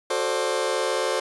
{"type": "chord", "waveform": "sawtooth", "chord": "D dominant seventh", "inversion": "first", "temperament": "just", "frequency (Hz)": [367.1, 440.5, 528.6, 587.3], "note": ["F#4", "A4", "C5", "D5"], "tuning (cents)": [-14, 2, 18, 0], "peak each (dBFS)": [-26, -24, -22, -26], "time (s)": [0.1, 1.2], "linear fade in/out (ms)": 5, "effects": ["resampled to 24000 Hz"]}